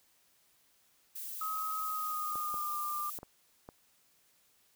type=noise; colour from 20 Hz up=violet; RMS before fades=-42 dBFS; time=1.15-3.19 s; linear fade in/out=10 ms
type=tone with pitch glide; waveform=sine; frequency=1268 to 1196.8 Hz; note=D#6 to D6; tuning=+32 to +32 cents; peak=-34 dBFS; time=1.41-3.1 s; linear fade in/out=5 ms; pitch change=-100 cents; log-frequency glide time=1.8-2.76 s
type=clicks; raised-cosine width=1 ms; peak=-32 dBFS; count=5; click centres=2.356 / 2.542 / 3.188 / 3.231 / 3.689 s
effects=white hiss -69 dBFS RMS until 4.75 s